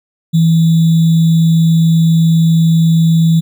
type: tone with sample-and-hold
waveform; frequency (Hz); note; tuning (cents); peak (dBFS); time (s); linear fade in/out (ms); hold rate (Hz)
sine; 163.9; E3; -10; -6; 0.33-3.41; 20; 3675
effects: none